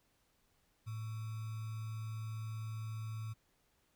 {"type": "tone with sample-and-hold", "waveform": "sine", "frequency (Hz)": 110, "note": "A2", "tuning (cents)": 0, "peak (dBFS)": -39, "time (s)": [0.86, 3.34], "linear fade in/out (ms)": 20, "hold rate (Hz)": 1225, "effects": ["pink hiss -75 dBFS RMS until 3.95 s"]}